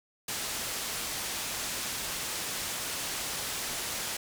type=low-pass noise; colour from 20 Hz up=white; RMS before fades=-35 dBFS; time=0.28-4.17 s; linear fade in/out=5 ms; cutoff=9600 Hz; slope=12 dB/octave; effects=none